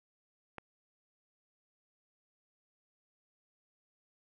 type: click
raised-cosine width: 0.5 ms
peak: -27 dBFS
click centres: 0.583 s
effects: none